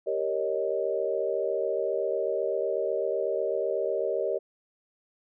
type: chord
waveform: sine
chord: Eb dominant seventh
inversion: first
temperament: equal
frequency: 392 / 466.2 / 554.4 / 622.3 Hz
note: G4 / Bb4 / Db5 / Eb5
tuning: 0 / 0 / 0 / 0 cents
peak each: -31 dBFS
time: 0.06-4.39 s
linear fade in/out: 20 ms
effects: none